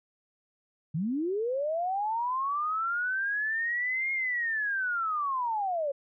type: linear two-way sweep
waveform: sine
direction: up then down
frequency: 143 to 2152 to 540 Hz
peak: -27 dBFS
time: 0.94-5.92 s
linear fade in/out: 10 ms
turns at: 4.12 s
effects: none